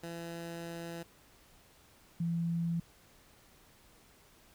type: tone pair in turn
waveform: 15% pulse / sine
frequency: 168.5 / 168.5 Hz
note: E3 / E3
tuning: +38 / +38 cents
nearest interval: unison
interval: 0 cents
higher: neither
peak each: -34 / -30 dBFS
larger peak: second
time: 0.03-1.03 / 2.2-2.8 s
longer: first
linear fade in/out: 5 ms
effects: pink hiss -62 dBFS RMS until 4.54 s